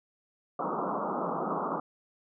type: band-pass noise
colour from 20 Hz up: white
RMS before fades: -32 dBFS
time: 0.59-1.8 s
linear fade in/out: 5 ms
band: 160 to 1300 Hz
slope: 96 dB/octave
effects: none